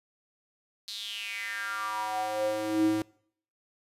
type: tone with high-pass filter sweep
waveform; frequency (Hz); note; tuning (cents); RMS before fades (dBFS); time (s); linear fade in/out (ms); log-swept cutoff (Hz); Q
square; 107.2; A2; -45; -31; 0.88-3.02; 0; 4200 to 250; 6.3
effects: noise-tail reverb RT60 0.6 s tail -23 dB re dry + resampled to 32000 Hz